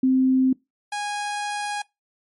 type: tone pair in turn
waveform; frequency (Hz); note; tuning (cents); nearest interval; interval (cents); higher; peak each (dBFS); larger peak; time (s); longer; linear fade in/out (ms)
sine / sawtooth; 260.5 / 825.1; C4 / G#5; -7 / -12; octave + minor sixth; 1995; second; -15 / -22; first; 0.03-0.53 / 0.92-1.82; second; 5
effects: noise-tail reverb RT60 0.2 s tail -23 dB re dry + MP3 48 kbps